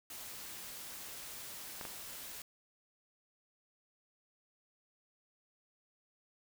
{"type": "noise", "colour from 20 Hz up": "white", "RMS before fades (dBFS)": -47, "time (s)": [0.1, 2.42], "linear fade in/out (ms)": 2}
{"type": "clicks", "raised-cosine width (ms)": 0.5, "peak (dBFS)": -28, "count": 2, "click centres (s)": [1.812, 1.852]}
{"effects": []}